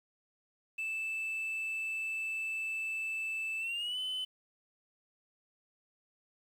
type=tone with pitch glide; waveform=sine; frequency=2637 to 3029 Hz; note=E7 to F#7; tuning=0 to +40 cents; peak=-31 dBFS; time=0.78-4.25 s; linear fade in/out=10 ms; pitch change=+240 cents; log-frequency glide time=3.59-3.99 s; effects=tanh soft clip ceiling -33 dBFS + 10-bit